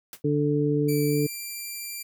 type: noise with exponential decay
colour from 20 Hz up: white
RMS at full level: -35 dBFS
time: 0.13-0.22 s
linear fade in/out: 1 ms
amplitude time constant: 18 ms
type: harmonic tone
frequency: 146.83 Hz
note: D3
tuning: in tune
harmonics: 1 / 2 / 3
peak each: -25 / -25 / -25 dBFS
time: 0.24-1.27 s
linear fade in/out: 10 ms
type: tone with pitch glide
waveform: 5% pulse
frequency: 2325 to 2364 Hz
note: D7 to D7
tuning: -18 to +11 cents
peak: -24 dBFS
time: 0.88-2.03 s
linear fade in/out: 10 ms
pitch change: +29 cents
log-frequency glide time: 1.07-1.23 s
effects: none